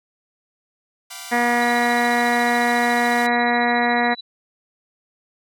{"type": "chord", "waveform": "5% pulse", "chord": "G dominant seventh", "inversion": "third", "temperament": "equal with one note detuned", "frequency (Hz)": [698.5, 771.9, 987.8, 1174.7], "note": ["F5", "G5", "B5", "D6"], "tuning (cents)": [0, -27, 0, 0], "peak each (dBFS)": -27, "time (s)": [1.1, 3.27], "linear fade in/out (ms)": 10}
{"type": "harmonic tone", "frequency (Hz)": 240, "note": "B3", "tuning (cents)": -49, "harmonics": [1, 2, 3, 4, 5, 6, 7, 8, 9, 10], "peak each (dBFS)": [-23, -26, -21, -26, -31, -32, -27, -23, -29, -36], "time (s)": [1.31, 4.15], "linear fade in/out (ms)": 20}
{"type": "tone with tremolo", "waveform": "sine", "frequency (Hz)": 3951, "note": "B7", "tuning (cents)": 0, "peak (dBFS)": -29, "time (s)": [1.61, 4.21], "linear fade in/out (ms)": 10, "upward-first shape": "sine", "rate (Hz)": 14, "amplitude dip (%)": 90}
{"effects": []}